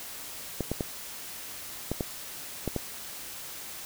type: clicks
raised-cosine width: 2 ms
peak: -15 dBFS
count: 7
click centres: 0.607 / 0.716 / 0.808 / 1.916 / 2.008 / 2.677 / 2.763 s
effects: white hiss -41 dBFS RMS until 3.85 s